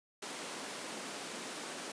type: high-pass noise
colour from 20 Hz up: pink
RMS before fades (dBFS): -43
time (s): 0.22-1.92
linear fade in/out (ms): 5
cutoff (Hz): 220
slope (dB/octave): 24
effects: resampled to 22050 Hz